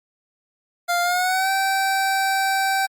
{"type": "tone with pitch glide", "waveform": "25% pulse", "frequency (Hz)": [698.5, 775], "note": ["F5", "G5"], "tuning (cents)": [0, -20], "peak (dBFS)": -15, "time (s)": [0.88, 2.87], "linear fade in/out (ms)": 20, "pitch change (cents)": 180, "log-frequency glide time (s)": [1.02, 1.5], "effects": ["Opus 48 kbps"]}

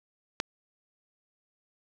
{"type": "click", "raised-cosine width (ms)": 0.2, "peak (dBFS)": -10, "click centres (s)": 0.401, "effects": []}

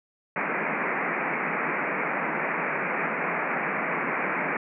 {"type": "band-pass noise", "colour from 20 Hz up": "white", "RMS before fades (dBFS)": -28, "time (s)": [0.36, 4.57], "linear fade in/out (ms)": 2, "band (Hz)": [150, 2400], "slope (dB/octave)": 96, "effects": []}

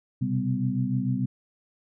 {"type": "tone cluster", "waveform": "sine", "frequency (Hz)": [125.5, 132.2, 195.4, 252.2], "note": ["B2", "C3", "G3", "B3"], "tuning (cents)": [28, 18, -5, 36], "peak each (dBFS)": -29, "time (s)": [0.21, 1.26], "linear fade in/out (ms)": 10, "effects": []}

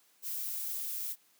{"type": "noise", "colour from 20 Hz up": "violet", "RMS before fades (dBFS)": -37, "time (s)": [0.22, 1.16], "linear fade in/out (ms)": 50, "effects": ["white hiss -67 dBFS RMS until 1.39 s", "high-pass 200 Hz 12 dB/octave"]}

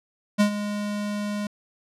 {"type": "tone with ADSR envelope", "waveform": "square", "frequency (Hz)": 206.8, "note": "G#3", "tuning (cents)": -7, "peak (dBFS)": -15, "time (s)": [0.38, 1.47], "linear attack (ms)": 25, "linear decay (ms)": 93, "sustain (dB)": -12, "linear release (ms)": 3, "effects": ["low-pass 10000 Hz 12 dB/octave"]}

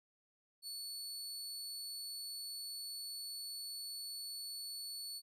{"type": "tone", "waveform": "sawtooth", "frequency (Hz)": 4435, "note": "C#8", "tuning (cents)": 0, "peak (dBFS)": -40, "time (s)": [0.62, 5.22], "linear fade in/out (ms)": 50, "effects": ["resampled to 32000 Hz"]}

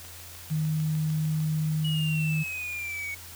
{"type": "click train", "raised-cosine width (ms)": 0.2, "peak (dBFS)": -29, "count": 10, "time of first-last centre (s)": [0.05, 1.403], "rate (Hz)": 6.65}
{"type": "tone", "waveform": "sine", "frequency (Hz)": 155.7, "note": "D#3", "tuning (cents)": 2, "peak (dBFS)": -24, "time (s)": [0.5, 2.44], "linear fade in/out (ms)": 20}
{"type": "exponential sweep", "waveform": "triangle", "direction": "down", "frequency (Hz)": [2929, 2217], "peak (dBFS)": -30, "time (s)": [1.84, 3.15], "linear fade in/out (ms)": 10}
{"effects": ["added 86 Hz sine -48 dBFS peak until 3.35 s", "white hiss -45 dBFS RMS until 3.35 s"]}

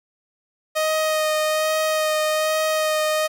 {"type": "tone with vibrato", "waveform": "sawtooth", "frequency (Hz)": 622.3, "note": "D#5", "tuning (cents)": 0, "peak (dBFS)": -15, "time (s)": [0.75, 3.28], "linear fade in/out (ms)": 20, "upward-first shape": "sine", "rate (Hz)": 1.2, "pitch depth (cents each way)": 14, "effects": ["9-bit"]}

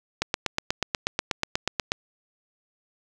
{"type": "click train", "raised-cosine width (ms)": 0.2, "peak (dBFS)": -6, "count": 15, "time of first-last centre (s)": [0.22, 1.919], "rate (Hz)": 8.24, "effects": []}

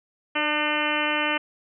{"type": "harmonic tone with a mistuned harmonic", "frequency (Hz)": 300.9, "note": "D4", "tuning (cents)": 42, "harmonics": [1, 2, 3, 4, 5, 6, 7, 8, 9, 10], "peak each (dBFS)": [-31, -31, -31, -31, -31, -31, -31, -31, -31, -31], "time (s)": [0.35, 1.38], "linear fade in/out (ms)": 10, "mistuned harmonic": 2, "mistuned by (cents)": -22, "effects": []}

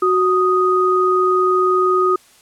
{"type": "tone pair together", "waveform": "sine", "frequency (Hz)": [370, 1244.5], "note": ["F#4", "D#6"], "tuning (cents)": [0, 0], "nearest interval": "octave + major sixth", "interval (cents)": 2100, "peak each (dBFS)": -15, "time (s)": [0.02, 2.16], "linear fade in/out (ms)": 5, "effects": ["white hiss -50 dBFS RMS until 2.41 s", "low-pass 11000 Hz 12 dB/octave"]}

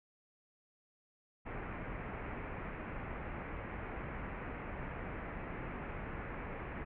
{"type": "low-pass noise", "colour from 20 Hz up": "pink", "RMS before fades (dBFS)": -43, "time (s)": [1.45, 6.85], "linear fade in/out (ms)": 20, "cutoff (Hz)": 2400, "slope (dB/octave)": 48, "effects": []}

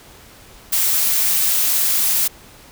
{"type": "noise", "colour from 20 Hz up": "blue", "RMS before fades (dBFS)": -17, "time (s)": [0.72, 2.28], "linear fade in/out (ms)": 10, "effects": ["pink hiss -44 dBFS RMS until 2.71 s"]}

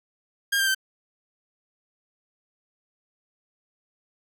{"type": "tone with pitch steps", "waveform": "sawtooth", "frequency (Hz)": [1614, 1582.6, 1551.8], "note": ["G#6", "G6", "G6"], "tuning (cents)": [-50, 16, -18], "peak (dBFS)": -17, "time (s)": [0.52, 0.748], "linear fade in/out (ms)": 10, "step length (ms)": 76, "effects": []}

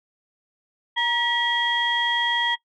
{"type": "tone cluster", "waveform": "sine", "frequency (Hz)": [941, 1932, 3267], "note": ["A#5", "B6", "G#7"], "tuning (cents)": [16, -39, -29], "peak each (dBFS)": -24, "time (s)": [0.96, 2.56], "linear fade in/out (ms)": 20, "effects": ["noise-tail reverb RT60 0.1 s tail -20 dB re dry", "tanh soft clip ceiling -11 dBFS"]}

